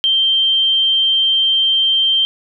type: tone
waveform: sine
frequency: 3145 Hz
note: G7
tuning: 5 cents sharp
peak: -11 dBFS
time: 0.04-2.25 s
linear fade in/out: 0 ms
effects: none